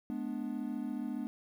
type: chord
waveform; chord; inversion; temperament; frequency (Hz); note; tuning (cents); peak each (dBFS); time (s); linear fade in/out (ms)
triangle; G# diminished; none; equal with one note detuned; 212.4 / 246.9 / 293.7; G#3 / B3 / D4; +39 / 0 / 0; -38 / -36 / -38; 0.1-1.27; 0
effects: 11-bit